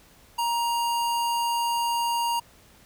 square tone, 940 Hz, A#5, 14 cents sharp, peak -24 dBFS, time 0.38-2.4 s, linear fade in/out 10 ms, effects pink hiss -55 dBFS RMS until 2.85 s

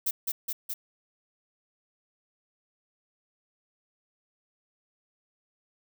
violet noise with echo, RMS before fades -27 dBFS, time 0.06-0.11 s, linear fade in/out 10 ms, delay 210 ms, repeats 3, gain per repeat -2 dB, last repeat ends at 0.74 s, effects none

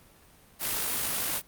white noise with amplitude modulation, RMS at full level -28 dBFS, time 0.59-1.42 s, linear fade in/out 50 ms, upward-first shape sine, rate 52.5 Hz, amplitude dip 35%, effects pink hiss -57 dBFS RMS until 1.47 s + Opus 32 kbps

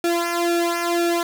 sawtooth tone with flanger, 342.8 Hz, F4, 32 cents flat, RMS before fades -21 dBFS, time 0.04-1.23 s, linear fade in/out 2 ms, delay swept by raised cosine 1.9 to 2.67 ms, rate 2 Hz, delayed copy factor -1, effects none

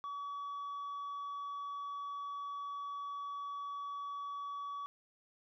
triangle tone with tanh clipping, 1137 Hz, C#6, 44 cents sharp, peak -40 dBFS, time 0.04-4.86 s, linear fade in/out 0 ms, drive 7 dB, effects none

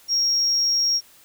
sine tone, 5588 Hz, F8, in tune, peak -16 dBFS, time 0.08-1.01 s, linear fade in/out 50 ms, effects tanh soft clip ceiling -15 dBFS + white hiss -52 dBFS RMS until 1.24 s

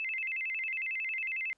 sine tone with vibrato, 2336 Hz, D7, 10 cents flat, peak -32 dBFS, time 0-1.53 s, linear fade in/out 0 ms, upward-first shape square, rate 11 Hz, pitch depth 200 cents each way, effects pink hiss -75 dBFS RMS until 1.57 s + resampled to 22050 Hz

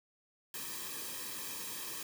white noise with comb filter, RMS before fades -42 dBFS, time 0.54-2.03 s, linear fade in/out 2 ms, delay 1.4 ms, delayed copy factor -0.8, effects none

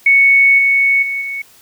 sine tone with level steps, 2217 Hz, C#7, in tune, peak -6 / -9 / -17 / -20 dBFS, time 0.06-1.42 s, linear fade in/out 5 ms, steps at 0.58 / 1.02 / 1.21 s, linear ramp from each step 10 ms, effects white hiss -46 dBFS RMS until 1.61 s

